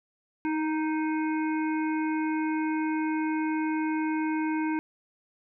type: harmonic tone with a mistuned harmonic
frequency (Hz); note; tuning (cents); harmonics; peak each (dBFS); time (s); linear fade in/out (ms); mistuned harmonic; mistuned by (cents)
310.7; D#4; -2; 1 / 3 / 5 / 7 / 8; -26 / -34 / -39 / -41 / -45; 0.45-4.79; 0; 1; +16
effects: none